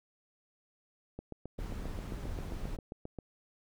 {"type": "click train", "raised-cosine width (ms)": 2, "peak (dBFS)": -28, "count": 16, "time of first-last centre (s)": [1.19, 3.187], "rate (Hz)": 7.51}
{"type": "noise", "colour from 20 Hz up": "brown", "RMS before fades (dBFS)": -39, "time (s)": [1.58, 2.77], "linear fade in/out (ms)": 20}
{"effects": []}